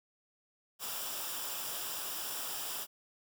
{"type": "noise with comb filter", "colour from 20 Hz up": "white", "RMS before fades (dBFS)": -39, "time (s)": [0.79, 2.87], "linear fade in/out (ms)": 50, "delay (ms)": 0.47, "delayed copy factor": -0.6, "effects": []}